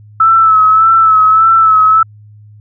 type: tone with vibrato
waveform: sine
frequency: 1308 Hz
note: E6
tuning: 14 cents flat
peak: -4 dBFS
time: 0.2-2.03 s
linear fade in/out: 5 ms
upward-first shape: sine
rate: 1.7 Hz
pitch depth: 40 cents each way
effects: added 105 Hz sine -35 dBFS peak until 2.6 s